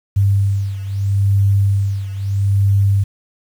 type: beating tone pair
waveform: sine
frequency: 99 / 99.77 Hz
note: G2 / G2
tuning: +18 / +31 cents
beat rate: 0.77 Hz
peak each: -14 / -18 dBFS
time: 0.16-3.04 s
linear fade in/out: 10 ms
effects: 7-bit